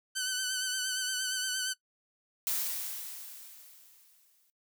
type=tone with vibrato; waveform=10% pulse; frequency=1516 Hz; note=F#6; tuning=42 cents sharp; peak=-22 dBFS; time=0.15-1.74 s; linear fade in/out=20 ms; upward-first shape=sine; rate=8.6 Hz; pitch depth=37 cents each way
type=noise with exponential decay; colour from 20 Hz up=blue; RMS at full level=-30 dBFS; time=2.47-4.5 s; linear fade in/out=0 ms; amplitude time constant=440 ms
effects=noise-tail reverb RT60 0.1 s tail -20 dB re dry